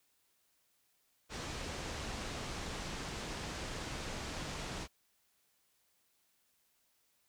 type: low-pass noise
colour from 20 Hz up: pink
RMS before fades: -42 dBFS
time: 1.29-4.88 s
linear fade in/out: 50 ms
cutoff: 7600 Hz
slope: 24 dB/octave
effects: white hiss -75 dBFS RMS until 7.28 s